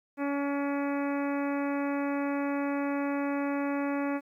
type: harmonic tone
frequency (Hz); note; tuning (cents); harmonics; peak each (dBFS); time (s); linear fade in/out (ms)
282.6; C#4; +34; 1 / 2 / 3 / 4 / 5 / 6 / 7 / 8 / 9; -29 / -35 / -39 / -41 / -43 / -45 / -46 / -47 / -48; 0.17-4.21; 50
effects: 11-bit